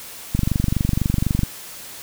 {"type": "click train", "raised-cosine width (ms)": 5, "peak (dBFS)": -6, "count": 27, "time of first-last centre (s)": [0.35, 1.433], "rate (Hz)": 24, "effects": ["white hiss -37 dBFS RMS until 2.02 s"]}